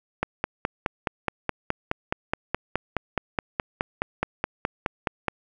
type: click train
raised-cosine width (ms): 0.5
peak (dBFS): -8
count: 25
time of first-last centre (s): 0.23-5.283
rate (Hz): 4.75
effects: none